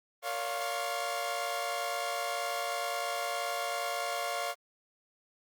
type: tone cluster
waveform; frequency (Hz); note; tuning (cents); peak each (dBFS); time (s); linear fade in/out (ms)
sawtooth; 463.4 / 569 / 699 / 1080; A#4 / C#5 / F5 / C#6; -10 / +45 / +1 / -45; -40 / -34 / -31 / -35; 0.22-4.55; 50
effects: Opus 24 kbps